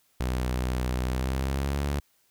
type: tone with pitch glide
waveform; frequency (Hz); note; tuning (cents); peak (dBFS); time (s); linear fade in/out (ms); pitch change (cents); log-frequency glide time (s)
sawtooth; 62.7 to 71.2; B1 to C#2; +27 to +47; -22; 0.2-2; 5; +220; 1.06-1.83
effects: white hiss -67 dBFS RMS until 2.3 s